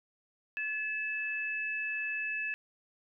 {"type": "tone pair together", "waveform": "sine", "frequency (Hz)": [1715.6, 2617], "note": ["A6", "E7"], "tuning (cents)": [-44, -13], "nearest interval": "perfect fifth", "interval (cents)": 731, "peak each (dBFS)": [-36, -34], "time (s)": [0.57, 2.54], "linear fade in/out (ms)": 0, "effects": []}